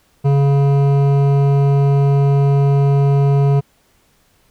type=tone with hard clipping; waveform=sine; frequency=140 Hz; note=C#3; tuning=18 cents sharp; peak=-12 dBFS; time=0.24-3.61 s; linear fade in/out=20 ms; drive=12 dB; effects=pink hiss -57 dBFS RMS until 4.5 s